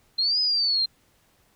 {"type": "exponential two-way sweep", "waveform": "sine", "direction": "up then down", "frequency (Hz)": [4128, 5060, 4128], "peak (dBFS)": -20, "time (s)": [0.18, 0.86], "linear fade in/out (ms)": 10, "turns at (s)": 0.4, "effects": ["pink hiss -63 dBFS RMS until 1.55 s"]}